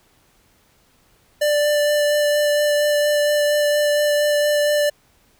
square tone with vibrato, 590 Hz, D5, 8 cents sharp, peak -16 dBFS, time 1.41-4.9 s, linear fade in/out 10 ms, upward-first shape sine, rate 4.3 Hz, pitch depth 10 cents each way, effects pink hiss -58 dBFS RMS until 5.39 s

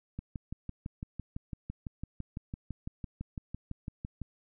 click train, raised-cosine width 5 ms, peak -25 dBFS, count 25, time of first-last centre 0.19-4.217 s, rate 5.96 Hz, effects none

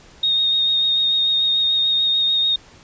sine tone with vibrato, 3711 Hz, A#7, 9 cents flat, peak -15 dBFS, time 0.23-2.56 s, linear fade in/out 5 ms, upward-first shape sine, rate 6.8 Hz, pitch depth 15 cents each way, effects pink hiss -47 dBFS RMS until 2.83 s + resampled to 16000 Hz

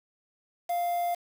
triangle tone with quantisation, 698.5 Hz, F5, in tune, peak -24 dBFS, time 0.69-1.15 s, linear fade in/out 10 ms, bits 7, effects none

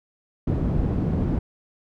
white low-pass noise, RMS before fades -23 dBFS, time 0.47-1.39 s, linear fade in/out 5 ms, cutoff 190 Hz, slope 12 dB/octave, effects none

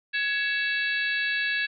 harmonic tone with a mistuned harmonic, 559 Hz, C#5, 14 cents sharp, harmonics 3 / 4 / 5 / 6 / 7 / 8, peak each -26 / -36 / -30 / -38 / -35 / -40 dBFS, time 0.13-1.67 s, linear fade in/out 20 ms, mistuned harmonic 5, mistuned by -89 cents, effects none

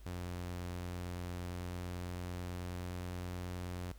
sawtooth tone with pitch glide, 88.8 to 89.52 Hz, F2 to F2, +29 to +43 cents, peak -36 dBFS, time 0.06-3.92 s, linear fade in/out 0 ms, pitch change +14 cents, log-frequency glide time 1.32-2.9 s, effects added 50 Hz sine -51 dBFS peak until 3.98 s + pink hiss -65 dBFS RMS until 3.98 s

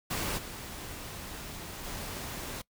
pink noise with level steps, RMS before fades -33 / -42 / -39 dBFS, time 0.1-2.62 s, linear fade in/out 10 ms, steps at 0.37 / 1.83 s, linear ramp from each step 20 ms, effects noise-tail reverb RT60 0.1 s tail -22 dB re dry

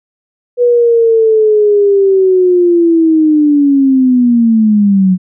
sine linear sweep, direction down, 490 to 181.2 Hz, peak -5 dBFS, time 0.57-5.18 s, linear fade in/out 50 ms, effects none

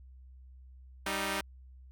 5% pulse tone pair together, 195.2 / 309.9 Hz, G3 / D#4, -7 / -7 cents, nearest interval minor sixth, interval 800 cents, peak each -23 dBFS, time 1.06-1.41 s, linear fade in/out 5 ms, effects added 64 Hz sine -50 dBFS peak until 1.91 s

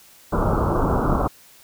pink low-pass noise, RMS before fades -20 dBFS, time 0.32-1.28 s, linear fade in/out 10 ms, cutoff 1400 Hz, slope 96 dB/octave, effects white hiss -50 dBFS RMS until 1.63 s

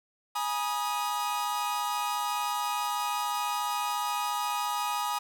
45% pulse chord, G# minor, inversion none, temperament equal with one note detuned, 830.6 / 964.6 / 1244.5 Hz, G#5 / B5 / D#6, 0 / -41 / 0 cents, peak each -33 dBFS, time 0.35-5.19 s, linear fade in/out 10 ms, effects none

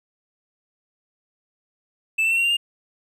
triangle tone with pitch steps, 2637 / 2672 / 2708 / 2744 / 2781 / 2818 Hz, E7 / E7 / E7 / F7 / F7 / F7, 0 / +23 / +46 / -31 / -8 / +15 cents, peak -16 dBFS, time 2.18-2.57 s, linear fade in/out 10 ms, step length 65 ms, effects none

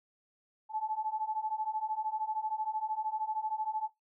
sine beating tone pair, 859 / 872 Hz, A5 / A5, -42 / -16 cents, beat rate 13 Hz, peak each -36 / -34 dBFS, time 0.69-3.9 s, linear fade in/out 50 ms, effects noise-tail reverb RT60 0.2 s tail -24 dB re dry

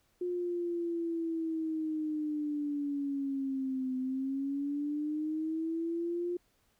sine linear two-way sweep, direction down then up, 358.1 to 256.3 to 353.7 Hz, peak -31 dBFS, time 0.21-6.37 s, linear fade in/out 5 ms, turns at 3.97 s, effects pink hiss -72 dBFS RMS until 6.79 s

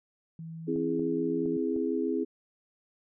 sine tone with pitch glide, 163 to 169.92 Hz, E3 to F3, -19 to -47 cents, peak -38 dBFS, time 0.39-1.57 s, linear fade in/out 2 ms, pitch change +72 cents, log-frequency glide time 0.64-1.26 s
sine chord, C augmented, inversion none, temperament equal, 261.6 / 329.6 / 415.3 Hz, C4 / E4 / G#4, 0 / 0 / 0 cents, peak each -31 dBFS, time 0.67-2.25 s, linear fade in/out 20 ms
clicks, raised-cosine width 2 ms, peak -32 dBFS, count 4, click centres 0.761 / 0.995 / 1.458 / 1.763 s
effects none

